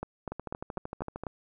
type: two click trains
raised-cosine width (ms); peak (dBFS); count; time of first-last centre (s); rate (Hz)
1; -20 / -22; 6 / 13; 0.03-1.268 / 0.32-1.236; 4.04 / 13.1
effects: none